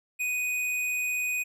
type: tone with hard clipping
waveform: sine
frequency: 2489 Hz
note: D#7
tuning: in tune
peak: -28 dBFS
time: 0.19-1.44 s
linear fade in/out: 20 ms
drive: 13 dB
effects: none